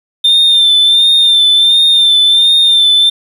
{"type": "tone with vibrato", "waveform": "triangle", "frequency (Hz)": 3590, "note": "A7", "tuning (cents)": 34, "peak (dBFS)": -3, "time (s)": [0.24, 3.1], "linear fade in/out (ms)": 10, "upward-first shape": "sine", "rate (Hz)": 1.4, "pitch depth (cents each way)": 39, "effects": ["tanh soft clip ceiling 0 dBFS", "7-bit"]}